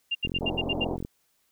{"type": "tone bursts", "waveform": "sine", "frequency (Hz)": 2794, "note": "F7", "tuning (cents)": 0, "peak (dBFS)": -24, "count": 7, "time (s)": [0.11, 0.847], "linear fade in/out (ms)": 10, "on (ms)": 41, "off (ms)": 75}
{"type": "click train", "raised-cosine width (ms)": 3, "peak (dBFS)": -21, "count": 36, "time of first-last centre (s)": [0.25, 1.049], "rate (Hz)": 43.8}
{"type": "band-pass noise", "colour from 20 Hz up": "pink", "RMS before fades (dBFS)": -33, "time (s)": [0.41, 0.97], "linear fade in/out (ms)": 10, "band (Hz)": [220, 880], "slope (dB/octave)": 48}
{"effects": ["white hiss -70 dBFS RMS until 1.51 s"]}